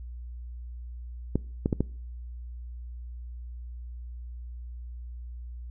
clicks, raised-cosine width 3 ms, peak -11 dBFS, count 4, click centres 1.356 / 1.659 / 1.728 / 1.806 s, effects noise-tail reverb RT60 0.5 s tail -24 dB re dry + added 60 Hz sine -37 dBFS peak until 5.7 s

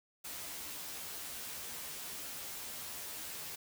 white noise with comb filter, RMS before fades -44 dBFS, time 0.24-3.56 s, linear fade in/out 10 ms, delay 13 ms, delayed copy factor +0.75, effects none

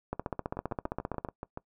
two click trains, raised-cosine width 1 ms, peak -23 / -18 dBFS, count 8 / 18, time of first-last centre 0.57-1.574 / 0.13-1.248 s, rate 6.97 / 15.2 Hz, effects noise-tail reverb RT60 0.1 s tail -21 dB re dry

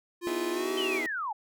square tone with pitch glide, 349 to 378.4 Hz, F4 to F#4, -1 to +39 cents, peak -31 dBFS, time 0.21-1.02 s, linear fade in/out 50 ms, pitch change +140 cents, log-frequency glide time 0.52-0.7 s
sawtooth chord, E major seventh, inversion second, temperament just, 247.2 / 309 / 329.6 / 412 Hz, B3 / D#4 / E4 / G#4, +2 / -12 / 0 / -14 cents, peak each -37 / -35 / -33 / -35 dBFS, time 0.27-1.06 s, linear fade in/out 0 ms
sine linear sweep, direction down, 3136 to 784 Hz, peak -30 dBFS, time 0.77-1.33 s, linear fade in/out 10 ms
effects none

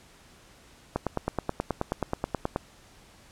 click train, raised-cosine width 1 ms, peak -12 dBFS, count 16, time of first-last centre 0.96-2.561 s, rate 9.37 Hz, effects pink hiss -55 dBFS RMS until 3.31 s + low-pass 10000 Hz 12 dB/octave

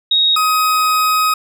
sine / 40% pulse tone pair in turn, 3765 / 1259.9 Hz, A#7 / D#6, +16 / +21 cents, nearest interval octave + perfect fifth, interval 1895 cents, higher first, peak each -10 / -11 dBFS, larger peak first, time 0.11-0.36 / 0.36-1.34 s, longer second, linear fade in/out 5 ms, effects none

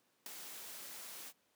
white noise with ADSR envelope, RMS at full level -41 dBFS, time 0.26-1.33 s, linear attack 3 ms, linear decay 5 ms, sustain -8 dB, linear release 52 ms, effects pink hiss -75 dBFS RMS until 1.55 s + high-pass 200 Hz 12 dB/octave

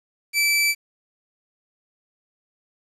sawtooth tone, 2320 Hz, D7, 22 cents flat, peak -14 dBFS, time 0.33-0.75 s, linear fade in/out 50 ms, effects resampled to 32000 Hz + 8-bit

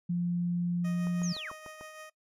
sine tone with pitch glide, 174.6 to 175.61 Hz, F3 to F3, 0 to +10 cents, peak -27 dBFS, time 0.09-1.33 s, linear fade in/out 10 ms, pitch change +10 cents, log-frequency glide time 0.94-0.99 s
15% pulse tone with tremolo, 622 Hz, D#5, 1 cent flat, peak -37 dBFS, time 0.84-2.1 s, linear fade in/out 10 ms, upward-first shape triangle, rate 6.2 Hz, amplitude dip 45%
click train, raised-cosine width 1 ms, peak -32 dBFS, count 6, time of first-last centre 1.07-1.811 s, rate 6.75 Hz
sine linear sweep, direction down, 6820 to 960 Hz, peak -37 dBFS, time 1.23-1.51 s, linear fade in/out 5 ms
effects noise-tail reverb RT60 0.1 s tail -19 dB re dry + resampled to 32000 Hz

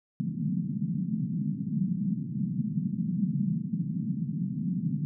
white band-pass noise, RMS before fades -30 dBFS, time 0.2-5.05 s, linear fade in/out 0 ms, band 140 to 220 Hz, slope 48 dB/octave, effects none

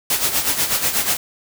white noise with tremolo, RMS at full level -17 dBFS, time 0.1-1.17 s, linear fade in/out 2 ms, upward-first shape sine, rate 8.2 Hz, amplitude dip 65%, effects none

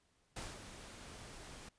pink noise with ADSR envelope, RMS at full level -44 dBFS, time 0.36-1.69 s, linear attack 6 ms, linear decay 210 ms, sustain -8 dB, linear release 5 ms, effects pink hiss -75 dBFS RMS until 1.78 s + resampled to 22050 Hz

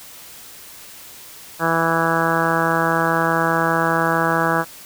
harmonic tone, 164.81 Hz, E3, in tune, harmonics 1 / 2 / 3 / 4 / 5 / 6 / 7 / 8 / 9 / 10, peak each -25 / -25 / -25 / -25 / -25 / -25 / -25 / -25 / -25 / -25 dBFS, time 1.59-4.65 s, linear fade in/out 50 ms, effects white hiss -40 dBFS RMS until 4.85 s

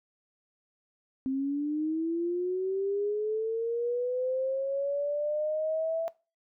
sine linear sweep, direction up, 261.6 to 663 Hz, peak -27 dBFS, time 1.26-6.08 s, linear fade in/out 0 ms, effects noise-tail reverb RT60 0.3 s tail -21 dB re dry

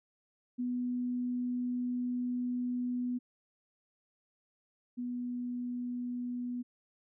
sine tone pair in turn, 246.9 / 245.2 Hz, B3 / B3, 0 / -12 cents, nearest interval unison, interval 12 cents, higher first, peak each -31 / -34 dBFS, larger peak first, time 0.58-3.19 / 4.97-6.63 s, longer first, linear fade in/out 20 ms, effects none

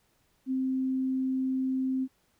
sine tone, 261.6 Hz, C4, in tune, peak -26 dBFS, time 0.46-2.08 s, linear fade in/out 50 ms, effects pink hiss -70 dBFS RMS until 2.39 s

